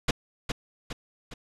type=noise with echo; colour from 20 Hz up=pink; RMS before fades=-23 dBFS; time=0.08-0.11 s; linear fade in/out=5 ms; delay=410 ms; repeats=3; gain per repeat=-6 dB; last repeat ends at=1.34 s; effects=low-pass 6000 Hz 12 dB/octave